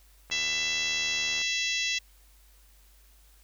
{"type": "click train", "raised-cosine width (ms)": 0.5, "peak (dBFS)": -29, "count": 89, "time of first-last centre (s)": [0.3, 1.415], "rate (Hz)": 78.9}
{"type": "harmonic tone", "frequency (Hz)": 666, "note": "E5", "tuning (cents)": 18, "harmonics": [3, 4, 5, 6, 7, 8, 9, 10], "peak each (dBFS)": [-34, -31, -33, -35, -41, -38, -38, -40], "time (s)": [0.31, 1.99], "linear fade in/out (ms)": 10}
{"effects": ["added 50 Hz sine -56 dBFS peak until 3.43 s", "white hiss -62 dBFS RMS until 3.43 s"]}